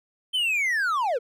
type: linear sweep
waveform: triangle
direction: down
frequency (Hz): 3136 to 430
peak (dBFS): -20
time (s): 0.33-1.19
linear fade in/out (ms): 20
effects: none